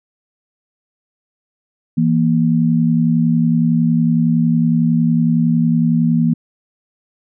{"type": "tone pair together", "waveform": "sine", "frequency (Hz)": [164.81, 235.7], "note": ["E3", "A#3"], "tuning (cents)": [0, 19], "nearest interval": "tritone", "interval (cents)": 619, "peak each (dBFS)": -14, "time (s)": [1.97, 6.34], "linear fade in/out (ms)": 10, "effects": []}